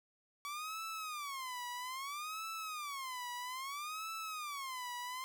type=tone with vibrato; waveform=sawtooth; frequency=1133 Hz; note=C#6; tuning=37 cents sharp; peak=-37 dBFS; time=0.45-5.24 s; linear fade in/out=0 ms; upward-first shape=sine; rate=0.61 Hz; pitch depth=260 cents each way; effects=none